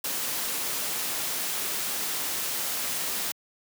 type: noise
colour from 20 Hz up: white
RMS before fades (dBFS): -30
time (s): 0.04-3.32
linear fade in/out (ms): 5
effects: high-pass 150 Hz 12 dB/octave

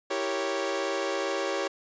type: chord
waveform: sawtooth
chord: E diminished seventh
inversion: none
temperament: equal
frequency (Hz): 329.6 / 392 / 466.2 / 554.4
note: E4 / G4 / Bb4 / Db5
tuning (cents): 0 / 0 / 0 / 0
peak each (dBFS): -32 / -28 / -33 / -27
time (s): 0.1-1.68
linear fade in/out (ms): 10
effects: resampled to 16000 Hz

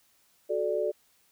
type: chord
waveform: sine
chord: D major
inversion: first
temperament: equal with one note detuned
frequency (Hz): 370 / 434.4 / 587.3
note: F#4 / A4 / D5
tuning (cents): 0 / -22 / 0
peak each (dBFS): -32 / -30 / -29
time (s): 0.49-0.92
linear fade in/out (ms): 20
effects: white hiss -66 dBFS RMS until 1.31 s

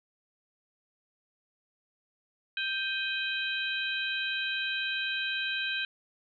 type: harmonic tone with a mistuned harmonic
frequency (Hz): 784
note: G5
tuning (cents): 0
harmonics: 2 / 3 / 4 / 5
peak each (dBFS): -33 / -35 / -36 / -37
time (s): 2.57-5.85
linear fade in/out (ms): 2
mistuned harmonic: 3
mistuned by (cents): +110
effects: none

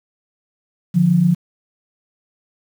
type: tone pair together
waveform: sine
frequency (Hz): 148.7 / 176.84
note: D3 / F3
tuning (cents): +22 / +22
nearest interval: minor third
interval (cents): 300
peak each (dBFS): -17 / -12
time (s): 0.94-1.35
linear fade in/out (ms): 20
effects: 7-bit

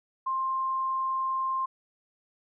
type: tone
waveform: sine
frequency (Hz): 1055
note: C6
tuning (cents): +14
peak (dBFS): -26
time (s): 0.26-1.66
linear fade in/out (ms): 10
effects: none

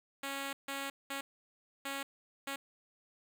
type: tone bursts at uneven times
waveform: 5% pulse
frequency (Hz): 275.8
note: C#4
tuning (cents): -9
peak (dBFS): -26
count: 5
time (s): 0.23-0.53 / 0.68-0.9 / 1.1-1.21 / 1.85-2.03 / 2.47-2.56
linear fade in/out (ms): 5
effects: none

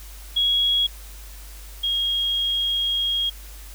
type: tone pair in turn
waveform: sine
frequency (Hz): 3322 / 3269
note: G#7 / G#7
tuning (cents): 0 / -28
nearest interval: unison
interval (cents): 28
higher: first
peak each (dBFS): -17 / -20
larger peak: first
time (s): 0.36-0.87 / 1.83-3.3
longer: second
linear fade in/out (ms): 10
effects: added 50 Hz sine -38 dBFS peak until 3.74 s + white hiss -45 dBFS RMS until 3.74 s

